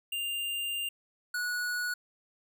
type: tone pair in turn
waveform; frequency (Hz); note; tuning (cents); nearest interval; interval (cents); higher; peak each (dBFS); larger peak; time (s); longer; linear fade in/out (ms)
square; 2797 / 1464.2; F7 / F#6; +2 / -19; major seventh; 1121; first; -32 / -31; second; 0.12-0.89 / 1.34-1.94; first; 5
effects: none